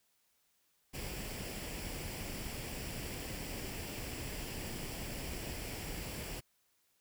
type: noise with comb filter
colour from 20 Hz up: pink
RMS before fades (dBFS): -42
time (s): 0.93-6.41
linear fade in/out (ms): 20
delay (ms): 0.39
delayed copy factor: +0.5
effects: white hiss -75 dBFS RMS until 7 s